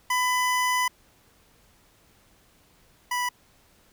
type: tone pair in turn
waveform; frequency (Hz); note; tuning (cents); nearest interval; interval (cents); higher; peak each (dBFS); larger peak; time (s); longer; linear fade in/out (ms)
25% pulse; 1000 / 985.1; B5 / B5; +21 / -5; unison; 26; first; -18 / -21; first; 0.1-0.88 / 3.11-3.29; first; 5
effects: pink hiss -60 dBFS RMS until 3.92 s